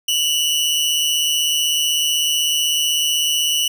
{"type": "tone pair together", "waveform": "sawtooth", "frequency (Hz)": [2820, 2976], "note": ["F7", "F#7"], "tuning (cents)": [16, 9], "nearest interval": "minor second", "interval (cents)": 93, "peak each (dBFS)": [-19, -14], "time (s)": [0.08, 3.68], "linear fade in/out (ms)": 5, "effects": []}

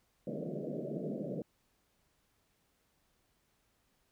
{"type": "band-pass noise", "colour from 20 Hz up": "pink", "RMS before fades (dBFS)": -39, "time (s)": [0.27, 1.42], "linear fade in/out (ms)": 2, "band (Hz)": [140, 640], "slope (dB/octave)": 96, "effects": ["pink hiss -75 dBFS RMS until 4.11 s"]}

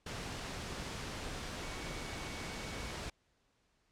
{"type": "tone in noise", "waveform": "sine", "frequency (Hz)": 2237, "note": "C#7", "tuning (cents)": 15, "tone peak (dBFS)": -52, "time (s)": [1.63, 2.91], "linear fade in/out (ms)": 5, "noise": "pink", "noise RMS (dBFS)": -42, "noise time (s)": [0.06, 3.1], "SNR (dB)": -13, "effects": ["pink hiss -75 dBFS RMS until 3.91 s", "low-pass 7000 Hz 12 dB/octave"]}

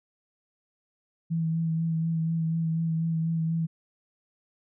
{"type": "tone with vibrato", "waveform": "sine", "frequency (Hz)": 163.2, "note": "E3", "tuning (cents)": -17, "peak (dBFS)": -24, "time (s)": [1.3, 3.67], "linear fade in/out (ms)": 20, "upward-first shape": "sine", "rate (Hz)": 4.1, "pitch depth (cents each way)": 21, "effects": []}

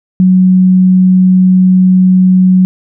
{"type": "tone", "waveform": "sine", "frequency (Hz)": 185, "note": "F#3", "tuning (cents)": 0, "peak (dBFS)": -3, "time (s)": [0.2, 2.65], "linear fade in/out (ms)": 0, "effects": []}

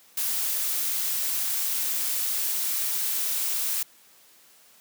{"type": "noise", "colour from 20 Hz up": "blue", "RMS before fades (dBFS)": -27, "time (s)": [0.17, 3.83], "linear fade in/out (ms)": 5, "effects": ["white hiss -56 dBFS RMS until 4.8 s", "high-pass 150 Hz 12 dB/octave"]}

